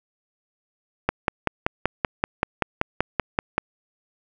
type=click train; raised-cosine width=0.5 ms; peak=-4 dBFS; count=14; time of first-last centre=1.09-3.58 s; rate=5.22 Hz; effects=none